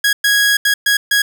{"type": "tone bursts at uneven times", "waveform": "sawtooth", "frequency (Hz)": 1656, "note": "G#6", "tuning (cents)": -5, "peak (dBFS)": -7, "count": 5, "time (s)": [[0.04, 0.13], [0.24, 0.57], [0.65, 0.74], [0.86, 0.97], [1.11, 1.22]], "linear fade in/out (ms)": 5, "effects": []}